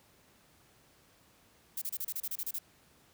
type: noise bursts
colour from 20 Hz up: violet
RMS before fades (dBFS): -36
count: 11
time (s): 1.77-2.587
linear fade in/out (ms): 5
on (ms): 47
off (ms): 30
effects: pink hiss -64 dBFS RMS until 3.13 s + high-pass 60 Hz 12 dB/octave